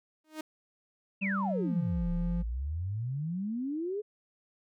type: tone with exponential growth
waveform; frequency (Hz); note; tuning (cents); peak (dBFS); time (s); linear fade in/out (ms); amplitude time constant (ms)
sawtooth; 311.1; D#4; 0; -30; 0.24-0.41; 5; 35
type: exponential two-way sweep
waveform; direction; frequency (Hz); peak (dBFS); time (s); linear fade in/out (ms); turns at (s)
sine; down then up; 2776 to 34.91 to 433; -31; 1.21-4.02; 20; 2.11
type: tone with pitch glide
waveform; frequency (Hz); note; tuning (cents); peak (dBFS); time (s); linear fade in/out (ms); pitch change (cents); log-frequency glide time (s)
triangle; 196 to 172.61; G3 to F3; 0 to -20; -28; 1.21-2.43; 20; -220; 1.46-1.72
effects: none